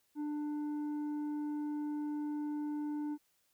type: tone with tanh clipping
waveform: sine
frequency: 296.9 Hz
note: D4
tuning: 19 cents sharp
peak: -36 dBFS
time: 0.15-3.18 s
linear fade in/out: 50 ms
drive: 6 dB
effects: white hiss -75 dBFS RMS until 3.53 s